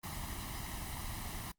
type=noise with comb filter; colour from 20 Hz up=pink; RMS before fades=-41 dBFS; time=0.03-1.52 s; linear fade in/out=10 ms; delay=1 ms; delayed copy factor=+0.95; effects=noise-tail reverb RT60 0.1 s tail -22 dB re dry + Opus 24 kbps